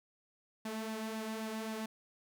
sawtooth tone with flanger, 220 Hz, A3, in tune, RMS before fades -40 dBFS, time 0.65-1.86 s, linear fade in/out 5 ms, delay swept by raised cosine 1.1 to 3.5 ms, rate 3.8 Hz, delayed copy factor +0.5, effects none

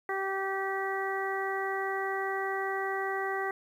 harmonic tone, 387.5 Hz, G4, 20 cents flat, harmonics 1 / 2 / 3 / 4 / 5, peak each -34 / -35 / -38 / -39 / -36 dBFS, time 0.09-3.51 s, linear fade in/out 2 ms, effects 10-bit

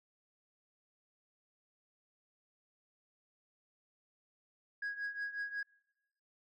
sine tone with tremolo, 1652 Hz, G#6, 10 cents flat, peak -32 dBFS, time 4.82-5.63 s, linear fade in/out 5 ms, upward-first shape triangle, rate 5.5 Hz, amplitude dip 85%, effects noise-tail reverb RT60 1.0 s tail -26 dB re dry + tanh soft clip ceiling -34 dBFS

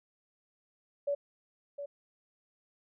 sine tone with echo, 570 Hz, C#5, 48 cents sharp, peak -28 dBFS, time 1.07-1.15 s, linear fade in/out 10 ms, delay 710 ms, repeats 1, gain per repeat -9 dB, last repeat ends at 1.86 s, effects none

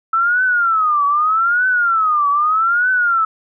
sine tone with vibrato, 1314 Hz, E6, 6 cents flat, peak -12 dBFS, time 0.13-3.25 s, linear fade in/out 5 ms, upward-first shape triangle, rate 0.81 Hz, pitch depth 260 cents each way, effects none

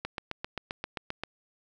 click train, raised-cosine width 0.3 ms, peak -17 dBFS, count 10, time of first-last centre 0.05-1.236 s, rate 7.59 Hz, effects none

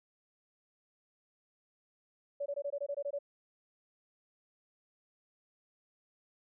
sine tone bursts, 569 Hz, C#5, 45 cents sharp, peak -33 dBFS, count 10, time 2.4-3.189 s, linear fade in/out 10 ms, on 60 ms, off 21 ms, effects none

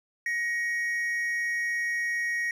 triangle tone pair together, 1886.8 / 2224 Hz, A#6 / C#7, +20 / +5 cents, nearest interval minor third, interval 285 cents, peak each -25 / -35 dBFS, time 0.26-2.51 s, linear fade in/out 2 ms, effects none

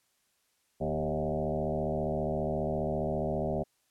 sine tone with frequency modulation, 392 Hz, G4, in tune, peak -28 dBFS, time 0.8-3.64 s, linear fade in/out 20 ms, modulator 74.8 Hz, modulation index 4.1, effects white hiss -73 dBFS RMS until 3.9 s + low-pass 12000 Hz 12 dB/octave

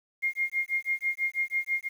sine tone with tremolo, 2128 Hz, C7, 29 cents sharp, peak -23 dBFS, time 0.22-1.89 s, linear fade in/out 20 ms, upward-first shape sine, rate 6.1 Hz, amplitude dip 100%, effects 9-bit

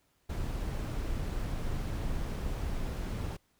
brown noise, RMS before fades -34 dBFS, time 0.29-3.37 s, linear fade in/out 10 ms, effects pink hiss -72 dBFS RMS until 3.59 s

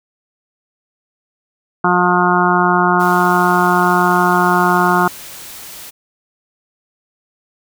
harmonic tone, 178.6 Hz, F3, 39 cents sharp, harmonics 1 / 2 / 4 / 5 / 6 / 7 / 8, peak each -18 / -18 / -18 / -18 / -18 / -18 / -18 dBFS, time 1.84-5.08 s, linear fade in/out 5 ms
white noise, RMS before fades -33 dBFS, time 2.99-5.91 s, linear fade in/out 20 ms
effects none

